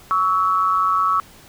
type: tone pair together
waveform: sine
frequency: 1123 / 1308 Hz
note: C#6 / E6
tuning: +22 / -14 cents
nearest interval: minor third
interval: 264 cents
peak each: -18 dBFS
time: 0.11-1.2 s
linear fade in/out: 0 ms
effects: pink hiss -46 dBFS RMS until 1.48 s